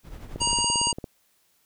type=noise with tremolo; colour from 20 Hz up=brown; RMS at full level=-36 dBFS; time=0.03-0.65 s; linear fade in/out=50 ms; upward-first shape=triangle; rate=11 Hz; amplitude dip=65%
type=click train; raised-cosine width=2 ms; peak=-20 dBFS; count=13; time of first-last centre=0.36-1.042 s; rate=17.6 Hz
type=harmonic tone; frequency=947 Hz; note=A#5; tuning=27 cents sharp; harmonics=1 / 3 / 5 / 7 / 9; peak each=-28 / -28 / -28 / -28 / -28 dBFS; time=0.4-0.93 s; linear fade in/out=20 ms
effects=white hiss -66 dBFS RMS until 1.65 s